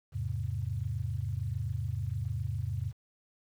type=chord; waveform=sine; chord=E augmented; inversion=none; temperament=equal; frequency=82.41 / 103.83 / 130.81 Hz; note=E2 / G#2 / B#2; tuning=0 / 0 / 0 cents; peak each=-37 / -34 / -36 dBFS; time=0.12-2.93 s; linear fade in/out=50 ms; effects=10-bit